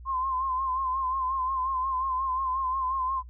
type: tone with vibrato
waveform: sine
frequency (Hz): 1046.5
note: C6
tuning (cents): 0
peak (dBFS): -26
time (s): 0.05-3.23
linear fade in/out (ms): 50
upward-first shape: sine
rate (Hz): 5.6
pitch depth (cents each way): 54
effects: noise-tail reverb RT60 0.1 s tail -21 dB re dry + added 60 Hz sine -42 dBFS peak until 3.29 s